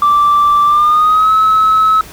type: tone with pitch glide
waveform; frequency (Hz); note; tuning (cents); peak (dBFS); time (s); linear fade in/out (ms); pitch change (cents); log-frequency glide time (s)
sine; 1171 to 1291.8; D6 to E6; -5 to -35; -5; 0.02-2.01; 2; +170; 0.65-1.32
effects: tanh soft clip ceiling -4 dBFS + pink hiss -34 dBFS RMS until 2.12 s